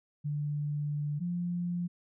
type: tone pair in turn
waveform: sine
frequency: 147.2 / 175.05 Hz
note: D3 / F3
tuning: +4 / +4 cents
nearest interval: minor third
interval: 300 cents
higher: second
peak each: -30 / -30 dBFS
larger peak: neither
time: 0.24-1.2 / 1.2-1.88 s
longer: first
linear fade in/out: 20 ms
effects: none